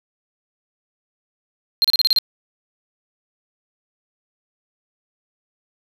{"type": "tone bursts", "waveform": "triangle", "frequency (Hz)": 4186, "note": "C8", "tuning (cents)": 0, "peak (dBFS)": -11, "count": 7, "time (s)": [1.82, 2.186], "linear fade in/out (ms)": 0, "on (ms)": 24, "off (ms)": 33, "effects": []}